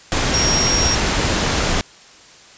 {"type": "tone in noise", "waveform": "sine", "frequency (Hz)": 5600, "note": "F8", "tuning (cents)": 4, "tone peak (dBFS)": -17, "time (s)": [0.34, 0.95], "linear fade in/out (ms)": 0, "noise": "pink", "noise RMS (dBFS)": -18, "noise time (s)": [0.12, 1.81], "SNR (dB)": -2, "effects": ["white hiss -44 dBFS RMS until 2.57 s", "resampled to 16000 Hz"]}